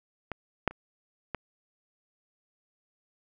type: clicks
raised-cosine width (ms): 0.5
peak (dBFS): -19 / -9 / -30 / -17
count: 4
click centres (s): 0.317 / 0.677 / 0.71 / 1.347
effects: none